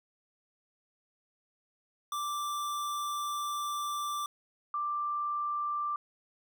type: tone pair in turn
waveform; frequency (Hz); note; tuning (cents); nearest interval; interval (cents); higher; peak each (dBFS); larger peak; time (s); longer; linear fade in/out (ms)
square / sine; 1174.7 / 1179.7; D6 / D6; 0 / +7; unison; 7; second; -33 / -30; second; 2.12-4.26 / 4.74-5.96; first; 2
effects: none